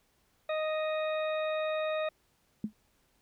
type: harmonic tone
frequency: 622.3 Hz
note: D#5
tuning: in tune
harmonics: 1 / 2 / 3 / 4 / 6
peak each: -30 / -39 / -43 / -42 / -45 dBFS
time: 0.49-2.09 s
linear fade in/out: 5 ms
type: tone with exponential decay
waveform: sine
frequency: 213.4 Hz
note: G#3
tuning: 47 cents sharp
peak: -26 dBFS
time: 2.64-2.73 s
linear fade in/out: 2 ms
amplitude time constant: 18 ms
effects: pink hiss -71 dBFS RMS until 3.21 s